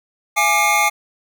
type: tone cluster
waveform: square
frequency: 678 / 831 / 1190 / 2149 / 2390 Hz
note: E5 / G#5 / D6 / C7 / D7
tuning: +49 / +1 / +22 / +46 / +30 cents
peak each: -27 / -19 / -21 / -18 / -26 dBFS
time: 0.36-0.9 s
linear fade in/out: 20 ms
effects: none